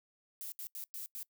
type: noise bursts at uneven times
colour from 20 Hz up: violet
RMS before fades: -43 dBFS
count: 5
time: 0.41-0.52 / 0.59-0.67 / 0.75-0.84 / 0.94-1.06 / 1.15-1.23 s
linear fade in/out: 0 ms
effects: noise-tail reverb RT60 0.1 s tail -22 dB re dry